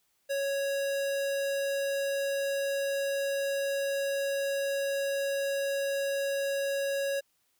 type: tone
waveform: square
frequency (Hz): 554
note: C#5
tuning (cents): -1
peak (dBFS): -29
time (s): 0.29-7.21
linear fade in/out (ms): 20
effects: white hiss -73 dBFS RMS until 7.59 s